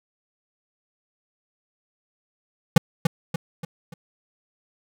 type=tone with echo; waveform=square; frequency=165.9 Hz; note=E3; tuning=11 cents sharp; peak=-9 dBFS; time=2.76-2.78 s; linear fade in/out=5 ms; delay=290 ms; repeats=4; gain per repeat=-7 dB; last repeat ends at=3.94 s; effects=none